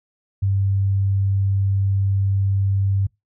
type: tone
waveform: sine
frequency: 98 Hz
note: G2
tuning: in tune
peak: -16 dBFS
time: 0.42-3.07 s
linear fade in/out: 10 ms
effects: noise-tail reverb RT60 0.2 s tail -25 dB re dry